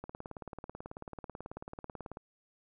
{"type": "click train", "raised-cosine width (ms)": 1, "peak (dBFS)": -28, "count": 40, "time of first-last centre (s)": [0.04, 2.171], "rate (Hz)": 18.3, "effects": []}